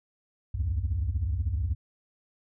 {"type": "tone cluster", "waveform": "sine", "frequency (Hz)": [64.9, 77.7, 93.8], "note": ["C2", "D#2", "F#2"], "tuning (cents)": [-13, -2, 24], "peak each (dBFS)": -29, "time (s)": [0.54, 1.75], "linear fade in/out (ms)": 10, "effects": ["tanh soft clip ceiling -20 dBFS"]}